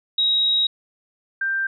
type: tone pair in turn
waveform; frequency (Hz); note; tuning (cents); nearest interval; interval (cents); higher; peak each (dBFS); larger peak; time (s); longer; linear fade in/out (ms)
sine; 3809 / 1574.9; A#7 / G6; +37 / +8; octave + minor third; 1529; first; -16 / -20; first; 0.18-0.67 / 1.41-1.67; first; 5
effects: none